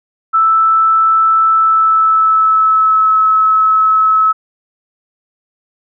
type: tone with pitch glide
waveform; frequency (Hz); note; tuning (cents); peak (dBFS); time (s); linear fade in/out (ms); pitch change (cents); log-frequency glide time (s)
sine; 1318.5 to 1294.4; E6 to E6; 0 to -32; -7; 0.33-4.33; 20; -32; 1.51-3.17
effects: none

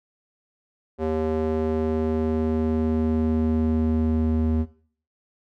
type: tone with band-pass filter sweep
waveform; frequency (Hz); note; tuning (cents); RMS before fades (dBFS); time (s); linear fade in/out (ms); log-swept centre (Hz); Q
square; 78.9; D#2; +25; -23; 0.98-4.66; 50; 440 to 180; 1.6
effects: noise-tail reverb RT60 0.5 s tail -17 dB re dry

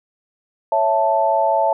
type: chord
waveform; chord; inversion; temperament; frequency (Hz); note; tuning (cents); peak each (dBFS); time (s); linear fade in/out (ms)
sine; A major; first; equal; 554.4 / 659.3 / 880; C#5 / E5 / A5; 0 / 0 / 0; -21 / -18 / -17; 0.72-1.73; 2
effects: none

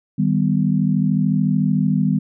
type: chord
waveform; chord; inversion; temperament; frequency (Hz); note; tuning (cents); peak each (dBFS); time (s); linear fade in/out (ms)
sine; Eb augmented; none; equal with one note detuned; 155.56 / 196 / 249.4; Eb3 / G3 / B3; 0 / 0 / +17; -19 / -18 / -21; 0.18-2.19; 10
effects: none

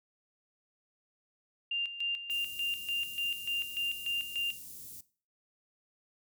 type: tone with tremolo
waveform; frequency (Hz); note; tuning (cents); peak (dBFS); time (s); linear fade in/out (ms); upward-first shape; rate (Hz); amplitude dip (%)
sine; 2794; F7; 0; -30; 1.71-4.52; 5; square; 3.4; 70
type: band-stop noise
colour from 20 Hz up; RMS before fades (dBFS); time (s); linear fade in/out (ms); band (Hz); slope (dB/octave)
white; -47; 2.3-5.01; 5; 240 to 7700; 12
effects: noise-tail reverb RT60 0.4 s tail -18 dB re dry

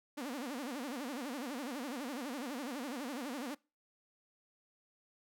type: tone with vibrato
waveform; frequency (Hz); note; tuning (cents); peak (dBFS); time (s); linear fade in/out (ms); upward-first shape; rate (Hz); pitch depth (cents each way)
sawtooth; 265.4; C4; +25; -35; 0.17-3.55; 10; sine; 12; 220
effects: noise-tail reverb RT60 0.3 s tail -24 dB re dry

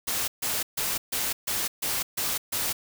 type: noise bursts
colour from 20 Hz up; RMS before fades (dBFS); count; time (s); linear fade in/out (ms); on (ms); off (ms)
white; -28; 8; 0.07-2.73; 10; 210; 140
effects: none

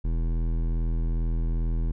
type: tone with hard clipping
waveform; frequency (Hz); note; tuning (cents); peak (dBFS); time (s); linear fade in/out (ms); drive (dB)
sine; 41.2; E1; 0; -25; 0.04-1.92; 10; 14
effects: none

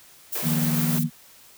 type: noise with tremolo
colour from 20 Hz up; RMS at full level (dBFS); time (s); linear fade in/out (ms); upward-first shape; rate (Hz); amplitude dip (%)
violet; -28; 0.32-1.04; 10; triangle; 6.9; 30
type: high-pass noise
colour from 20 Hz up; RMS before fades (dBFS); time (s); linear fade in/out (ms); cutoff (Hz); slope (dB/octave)
pink; -35; 0.35-0.99; 5; 310; 96
type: chord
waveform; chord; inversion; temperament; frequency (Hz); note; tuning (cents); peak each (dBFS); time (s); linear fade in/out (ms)
sine; Eb suspended second; none; equal with one note detuned; 155.56 / 174.61 / 235.4; Eb3 / F3 / Bb3; 0 / 0 / +17; -24 / -29 / -25; 0.42-1.1; 50
effects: white hiss -51 dBFS RMS until 1.57 s

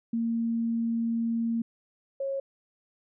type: tone pair in turn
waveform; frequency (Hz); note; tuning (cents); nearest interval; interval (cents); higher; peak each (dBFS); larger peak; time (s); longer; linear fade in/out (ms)
sine; 230.2 / 545.8; A#3 / C#5; -22 / -27; octave + minor third; 1495; second; -25 / -28; first; 0.13-1.62 / 2.2-2.4; first; 5
effects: none

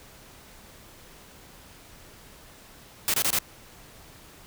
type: noise bursts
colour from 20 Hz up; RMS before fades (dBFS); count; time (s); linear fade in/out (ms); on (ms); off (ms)
white; -24; 4; 3.08-3.387; 0; 58; 25
effects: pink hiss -50 dBFS RMS until 4.46 s

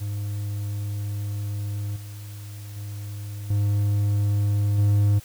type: tone with level steps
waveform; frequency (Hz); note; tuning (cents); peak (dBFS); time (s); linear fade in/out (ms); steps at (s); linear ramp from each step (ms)
triangle; 102.5; G#2; -22; -24 / -33 / -29 / -17 / -14; 0-5.2; 20; 1.96 / 2.76 / 3.5 / 4.78; 5
effects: white hiss -48 dBFS RMS until 5.24 s

